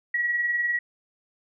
sine tone with tremolo, 1920 Hz, B6, 49 cents flat, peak -20 dBFS, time 0.14-0.79 s, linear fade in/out 5 ms, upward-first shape triangle, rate 20 Hz, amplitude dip 50%, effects none

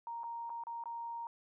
sine tone with dropouts, 932.3 Hz, A#5, in tune, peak -39 dBFS, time 0.07-1.27 s, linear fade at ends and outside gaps 1 ms, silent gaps 0.234-0.24 / 0.495-0.501 / 0.637-0.669 / 0.838-0.857 s, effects none

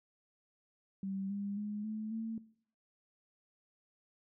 sine tone with pitch steps, 193.9 / 201.1 / 208.5 / 216.3 / 224.3 Hz, G3 / G3 / G#3 / A3 / A3, -19 / +44 / +7 / -29 / +34 cents, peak -36 dBFS, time 1.03-2.38 s, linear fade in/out 2 ms, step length 270 ms, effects noise-tail reverb RT60 0.6 s tail -20 dB re dry

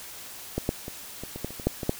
clicks, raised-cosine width 2 ms, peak -13 / -10 / -22 / -22 / -22 / -16 / -27 / -24 / -8 / -18 / -9 dBFS, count 11, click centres 0.58 / 0.691 / 0.881 / 1.236 / 1.36 / 1.446 / 1.506 / 1.598 / 1.67 / 1.832 / 1.894 s, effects white hiss -42 dBFS RMS until 1.99 s

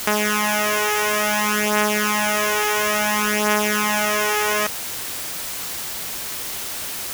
5% pulse beating tone pair, 210 / 210.58 Hz, G#3 / G#3, +19 / +24 cents, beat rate 0.58 Hz, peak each -10 dBFS, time 0.07-4.67 s, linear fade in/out 5 ms, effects white hiss -29 dBFS RMS until 7.13 s

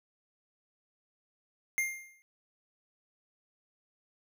square tone with exponential decay, 2113 Hz, C7, 16 cents sharp, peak -26 dBFS, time 1.78-2.22 s, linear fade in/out 0 ms, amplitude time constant 95 ms, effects none

